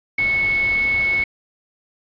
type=tone in noise; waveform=sine; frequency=2202 Hz; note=C#7; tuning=12 cents flat; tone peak=-16 dBFS; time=0.18-1.24 s; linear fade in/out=5 ms; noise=pink; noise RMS=-32 dBFS; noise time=0.18-1.24 s; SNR=+13 dB; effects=resampled to 11025 Hz